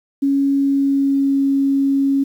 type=tone with pitch glide; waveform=sine; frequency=277.2 to 275 Hz; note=C#4 to C#4; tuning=0 to -14 cents; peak=-13 dBFS; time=0.22-2.24 s; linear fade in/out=10 ms; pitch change=-14 cents; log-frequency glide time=0.55-1.42 s; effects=8-bit